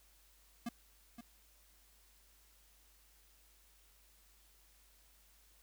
square tone with echo, 235.2 Hz, A#3, 16 cents sharp, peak -38 dBFS, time 0.66-0.69 s, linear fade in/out 5 ms, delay 520 ms, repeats 1, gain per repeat -10 dB, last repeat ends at 1.21 s, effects added 50 Hz sine -68 dBFS peak until 5.62 s + white hiss -68 dBFS RMS until 5.62 s

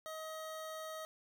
25% pulse tone, 632 Hz, D#5, 27 cents sharp, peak -39 dBFS, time 0.06-1.05 s, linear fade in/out 0 ms, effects none

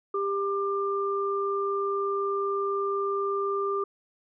sine tone pair together, 397.5 / 1192 Hz, G4 / D6, +24 / +25 cents, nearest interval octave + perfect fifth, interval 1901 cents, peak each -27 / -29 dBFS, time 0.14-3.84 s, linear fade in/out 5 ms, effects none

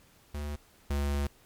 square tone pair in turn, 73.42 / 71.12 Hz, D2 / C#2, 0 / +45 cents, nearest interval minor second, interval 55 cents, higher first, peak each -34 / -28 dBFS, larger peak second, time 0.34-0.56 / 0.9-1.27 s, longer second, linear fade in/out 5 ms, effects pink hiss -61 dBFS RMS until 1.45 s + MP3 96 kbps

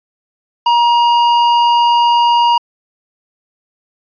sine tone with tanh clipping, 948 Hz, A#5, 29 cents sharp, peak -10 dBFS, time 0.66-2.58 s, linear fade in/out 5 ms, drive 14 dB, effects resampled to 11025 Hz

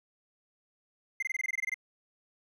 triangle tone bursts, 2084 Hz, C7, 7 cents flat, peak -27 dBFS, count 12, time 1.2-1.743 s, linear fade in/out 5 ms, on 26 ms, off 21 ms, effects none

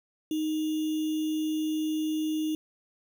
sine tone with sample-and-hold, 311.1 Hz, D#4, in tune, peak -26 dBFS, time 0.31-2.55 s, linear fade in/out 2 ms, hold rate 3150 Hz, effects none

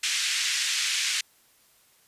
pink band-pass noise, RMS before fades -27 dBFS, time 0.03-1.21 s, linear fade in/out 5 ms, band 2000 to 8000 Hz, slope 24 dB/octave, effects white hiss -61 dBFS RMS until 2.07 s + resampled to 32000 Hz

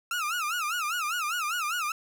30% pulse tone with vibrato, 1318.5 Hz, E6, in tune, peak -25 dBFS, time 0.11-1.92 s, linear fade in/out 2 ms, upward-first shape sine, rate 5 Hz, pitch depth 180 cents each way, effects none

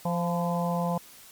harmonic tone with a mistuned harmonic, 173.2 Hz, F3, 14 cents flat, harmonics 1 / 3 / 4 / 5 / 6, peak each -27 / -32 / -33 / -34 / -35 dBFS, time 0.05-0.98 s, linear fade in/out 5 ms, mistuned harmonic 6, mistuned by -37 cents, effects white hiss -50 dBFS RMS until 1.31 s + MP3 96 kbps

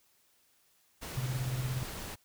pink noise, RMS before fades -42 dBFS, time 1.01-2.16 s, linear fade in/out 20 ms
clicks, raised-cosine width 2 ms, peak -33 dBFS, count 2, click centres 1.031 / 1.046 s
sine tone with tremolo, 127.9 Hz, C3, 39 cents flat, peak -28 dBFS, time 1.17-1.83 s, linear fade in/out 0 ms, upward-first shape triangle, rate 17 Hz, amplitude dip 75%
effects white hiss -69 dBFS RMS until 2.24 s

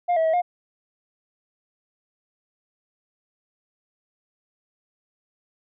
sine tone with pitch steps, 705 / 647 / 642 / 711 Hz, F5 / E5 / E5 / F5, +16 / -32 / -46 / +31 cents, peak -15 dBFS, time 0.08-0.42 s, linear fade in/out 20 ms, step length 85 ms, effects tanh soft clip ceiling -17 dBFS

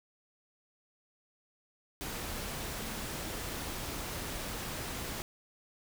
sine tone in noise, 217.2 Hz, A3, 22 cents flat, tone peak -46 dBFS, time 2.79-3.05 s, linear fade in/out 0 ms, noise pink, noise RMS -39 dBFS, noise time 2.01-5.22 s, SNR -10 dB, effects none

